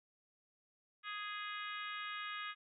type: harmonic tone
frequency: 415.3 Hz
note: G#4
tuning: in tune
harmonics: 3 / 4 / 5 / 6 / 7 / 8 / 9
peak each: -45 / -47 / -49 / -51 / -52 / -53 / -54 dBFS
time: 1.03-2.55 s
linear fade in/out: 50 ms
effects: none